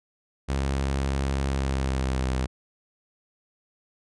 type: tone with pitch glide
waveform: sawtooth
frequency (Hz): 68 to 64.63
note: C#2 to C2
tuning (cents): -33 to -21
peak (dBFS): -20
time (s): 0.48-2.47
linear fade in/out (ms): 20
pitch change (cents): -88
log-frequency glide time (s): 1.48-2.29
effects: resampled to 22050 Hz